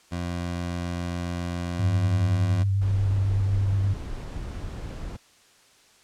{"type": "tone", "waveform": "20% pulse", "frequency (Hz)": 87.31, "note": "F2", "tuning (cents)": 0, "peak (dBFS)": -23, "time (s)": [0.11, 2.64], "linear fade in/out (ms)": 20}
{"type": "tone with vibrato", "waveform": "sine", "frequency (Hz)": 98, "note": "G2", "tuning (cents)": 0, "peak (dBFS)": -20, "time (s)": [1.79, 3.94], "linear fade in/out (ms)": 10, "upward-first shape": "square", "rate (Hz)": 8.3, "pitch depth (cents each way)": 19}
{"type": "noise", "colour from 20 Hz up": "brown", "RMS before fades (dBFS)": -34, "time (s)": [2.81, 5.17], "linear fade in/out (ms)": 10}
{"effects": ["white hiss -57 dBFS RMS until 6.03 s", "low-pass 8000 Hz 12 dB/octave"]}